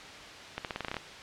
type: accelerating click train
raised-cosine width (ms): 0.3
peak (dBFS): -17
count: 10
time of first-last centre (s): 0.58-0.967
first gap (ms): 68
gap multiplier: 0.88
effects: white hiss -45 dBFS RMS until 1.22 s + low-pass 4000 Hz 12 dB/octave